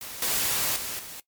white noise with level steps, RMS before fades -38 / -26 / -33 / -40 dBFS, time 0.01-1.2 s, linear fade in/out 2 ms, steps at 0.22 / 0.76 / 0.99 s, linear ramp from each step 2 ms, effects noise-tail reverb RT60 0.1 s tail -18 dB re dry + MP3 96 kbps

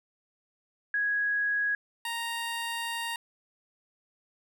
sine / 15% pulse tone pair in turn, 1661.2 / 930.6 Hz, G#6 / A#5, 0 / -3 cents, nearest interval minor seventh, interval 1003 cents, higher first, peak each -25 dBFS, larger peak neither, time 0.94-1.75 / 2.05-3.16 s, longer second, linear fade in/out 2 ms, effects none

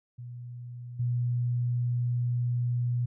sine tone with level steps, 121.6 Hz, B2, 26 cents flat, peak -38 / -25 dBFS, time 0.18-3.06 s, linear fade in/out 10 ms, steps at 0.99 s, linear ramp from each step 10 ms, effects none

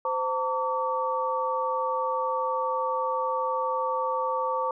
sine tone cluster, 517 / 906 / 1145 Hz, C5 / A#5 / D6, -21 / -50 / -44 cents, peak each -29 dBFS, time 0.05-4.71 s, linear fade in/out 2 ms, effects none

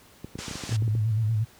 clicks, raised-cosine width 3 ms, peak -22 dBFS, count 12, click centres 0.245 / 0.355 / 0.389 / 0.482 / 0.512 / 0.555 / 0.637 / 0.693 / 0.725 / 0.823 / 0.879 / 0.952 s
white low-pass noise, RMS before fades -39 dBFS, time 0.38-0.77 s, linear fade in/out 10 ms, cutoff 7300 Hz, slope 24 dB/octave
sine tone with vibrato, 110 Hz, A2, in tune, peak -21 dBFS, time 0.7-1.45 s, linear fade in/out 20 ms, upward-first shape square, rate 8.5 Hz, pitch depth 59 cents each way
effects pink hiss -54 dBFS RMS until 1.59 s + high-pass 60 Hz 12 dB/octave

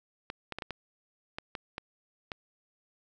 clicks, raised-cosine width 0.3 ms, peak -20 dBFS, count 9, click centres 0.301 / 0.523 / 0.586 / 0.622 / 0.707 / 1.385 / 1.552 / 1.781 / 2.318 s, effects none

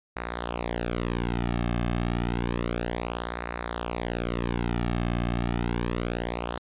sawtooth tone with flanger, 59 Hz, A#1, 22 cents sharp, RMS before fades -29 dBFS, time 0.16-6.58 s, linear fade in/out 5 ms, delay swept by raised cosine 0.31 to 2.11 ms, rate 0.3 Hz, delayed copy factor -0.8, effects resampled to 8000 Hz

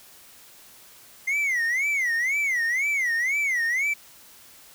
triangle tone with vibrato, 2064 Hz, C7, 24 cents flat, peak -20 dBFS, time 1.27-3.94 s, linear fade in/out 10 ms, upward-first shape sine, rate 2 Hz, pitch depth 210 cents each way, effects white hiss -50 dBFS RMS until 4.74 s

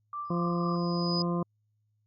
sine tone with tremolo, 1174.7 Hz, D6, in tune, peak -32 dBFS, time 0.13-0.76 s, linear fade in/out 2 ms, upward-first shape triangle, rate 4 Hz, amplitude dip 65%
sine tone with exponential growth, 4978 Hz, D#8, in tune, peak -28 dBFS, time 0.25-1.22 s, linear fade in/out 1 ms, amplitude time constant 210 ms
harmonic tone, 173.2 Hz, F3, 14 cents flat, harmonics 1 / 2 / 3 / 4 / 6 / 7, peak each -28 / -34 / -38 / -42 / -37 / -44 dBFS, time 0.3-1.43 s, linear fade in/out 5 ms
effects added 106 Hz sine -70 dBFS peak until 2.06 s + Opus 48 kbps

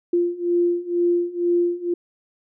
sine beating tone pair, 347 / 349.1 Hz, F4 / F4, -11 / -1 cents, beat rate 2.1 Hz, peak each -22 / -20 dBFS, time 0.13-1.94 s, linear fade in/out 5 ms, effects none

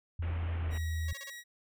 sine tone with pitch glide, 83.8 to 80.71 Hz, E2 to E2, +29 to -36 cents, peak -31 dBFS, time 0.19-1.13 s, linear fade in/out 5 ms, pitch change -65 cents, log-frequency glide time 0.61-0.67 s
pink low-pass noise, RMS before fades -45 dBFS, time 0.22-0.78 s, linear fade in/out 5 ms, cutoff 2900 Hz, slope 48 dB/octave
sawtooth tone, 1910 Hz, A#6, 42 cents sharp, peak -40 dBFS, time 0.7-1.44 s, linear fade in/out 50 ms
5% pulse tone bursts, 554.4 Hz, C#5, in tune, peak -33 dBFS, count 4, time 1.08-1.301 s, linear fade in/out 5 ms, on 32 ms, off 31 ms
effects none

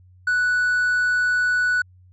triangle tone with hard clipping, 1480 Hz, F#6, in tune, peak -18 dBFS, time 0.27-1.82 s, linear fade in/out 5 ms, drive 5 dB, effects added 91 Hz sine -48 dBFS peak until 2.12 s + resampled to 24000 Hz

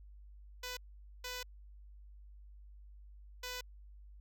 5% pulse tone bursts at uneven times, 498.3 Hz, B4, 15 cents sharp, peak -29 dBFS, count 3, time 0.63-0.77 / 1.24-1.43 / 3.43-3.61 s, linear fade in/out 5 ms, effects added 50 Hz sine -52 dBFS peak until 4.2 s

